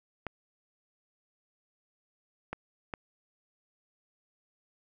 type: clicks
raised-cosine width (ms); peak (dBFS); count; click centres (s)
0.5; -20; 3; 0.267 / 2.53 / 2.938
effects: none